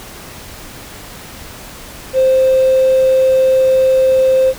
triangle tone with hard clipping, 523.3 Hz, C5, in tune, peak -8 dBFS, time 2.13-4.54 s, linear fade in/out 50 ms, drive 3 dB, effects pink hiss -33 dBFS RMS until 4.58 s

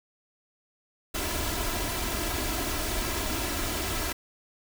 pink noise with comb filter, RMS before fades -30 dBFS, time 1.14-4.13 s, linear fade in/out 10 ms, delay 3 ms, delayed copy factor +0.6, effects none

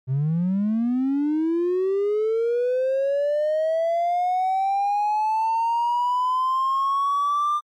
triangle linear sweep, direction up, 126.2 to 1199 Hz, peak -16 dBFS, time 0.07-7.61 s, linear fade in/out 50 ms, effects tanh soft clip ceiling -15 dBFS + MP3 64 kbps

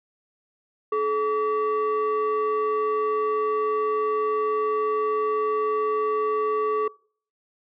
sine tone pair together, 428.5 / 1144 Hz, A4 / D6, -46 / -46 cents, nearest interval octave + perfect fourth, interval 1700 cents, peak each -21 / -23 dBFS, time 0.92-6.88 s, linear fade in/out 5 ms, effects noise-tail reverb RT60 0.5 s tail -25 dB re dry + tanh soft clip ceiling -18 dBFS

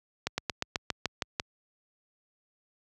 slowing click train, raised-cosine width 0.2 ms, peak -11 dBFS, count 9, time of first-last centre 0.27-1.399 s, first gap 110 ms, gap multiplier 1.07, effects high-pass 60 Hz 12 dB/octave

